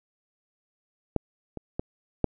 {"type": "clicks", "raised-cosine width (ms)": 2, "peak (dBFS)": [-10, -22, -15, -8], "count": 4, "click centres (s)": [1.163, 1.573, 1.795, 2.243], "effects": []}